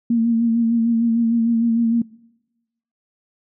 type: tone with vibrato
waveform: sine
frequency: 230.8 Hz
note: A#3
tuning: 17 cents flat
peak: -14 dBFS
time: 0.1-2.02 s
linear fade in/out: 5 ms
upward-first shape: sine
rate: 6.6 Hz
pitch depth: 34 cents each way
effects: noise-tail reverb RT60 1.0 s tail -23 dB re dry